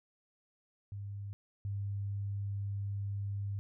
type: tone pair in turn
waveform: sine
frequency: 100.6 / 100.22 Hz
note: G2 / G2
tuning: +45 / +39 cents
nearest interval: unison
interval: 6 cents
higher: first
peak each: -39 / -34 dBFS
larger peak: second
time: 0.92-1.33 / 1.65-3.59 s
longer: second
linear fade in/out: 0 ms
effects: none